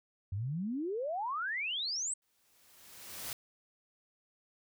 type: exponential sweep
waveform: sine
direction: up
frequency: 90.4 to 8400 Hz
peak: -33 dBFS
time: 0.32-2.14 s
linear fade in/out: 5 ms
type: noise with exponential growth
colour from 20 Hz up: white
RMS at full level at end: -39 dBFS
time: 2.22-3.33 s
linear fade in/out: 1 ms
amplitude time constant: 240 ms
effects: none